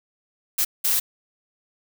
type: noise bursts at uneven times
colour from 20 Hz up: blue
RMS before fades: -21 dBFS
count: 2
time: 0.58-0.65 / 0.84-1 s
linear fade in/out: 10 ms
effects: none